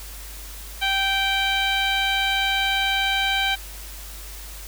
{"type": "tone with low-pass filter", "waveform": "15% pulse", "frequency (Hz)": 780, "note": "G5", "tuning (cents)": -9, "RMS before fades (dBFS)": -22, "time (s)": [0.81, 3.56], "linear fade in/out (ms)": 20, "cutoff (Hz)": 3800, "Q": 2.5, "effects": ["added 50 Hz sine -37 dBFS peak until 4.67 s", "white hiss -40 dBFS RMS until 4.67 s"]}